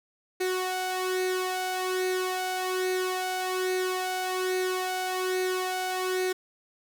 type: tone with flanger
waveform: sawtooth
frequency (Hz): 370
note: F#4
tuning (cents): 0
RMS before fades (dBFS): -29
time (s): 0.4-6.33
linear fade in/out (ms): 10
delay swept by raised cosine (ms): 0.47 to 1.4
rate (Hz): 1.2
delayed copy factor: +0.6
effects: none